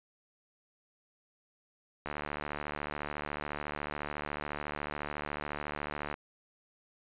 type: click train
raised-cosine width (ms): 0.5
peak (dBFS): -21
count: 303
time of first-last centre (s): 2.06-6.141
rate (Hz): 74
effects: resampled to 8000 Hz